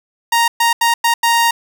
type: tone bursts at uneven times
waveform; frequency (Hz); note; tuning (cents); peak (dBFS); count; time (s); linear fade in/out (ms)
sawtooth; 932.3; A#5; 0; -7; 5; 0.32-0.48 / 0.6-0.73 / 0.81-0.94 / 1.04-1.14 / 1.23-1.51; 5
effects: none